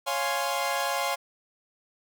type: chord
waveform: sawtooth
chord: Db major seventh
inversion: none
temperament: equal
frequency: 554.4 / 698.5 / 830.6 / 1046.5 Hz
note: Db5 / F5 / Ab5 / C6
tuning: 0 / 0 / 0 / 0 cents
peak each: -28 dBFS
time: 0.06-1.16 s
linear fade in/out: 20 ms
effects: none